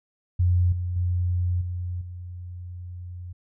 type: tone with level steps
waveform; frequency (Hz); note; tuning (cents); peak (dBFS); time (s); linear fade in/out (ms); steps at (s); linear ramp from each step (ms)
sine; 89; F2; +33; -17 / -25 / -21 / -27 / -34; 0.39-3.33; 10; 0.72 / 0.96 / 1.61 / 2.01; 5
effects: none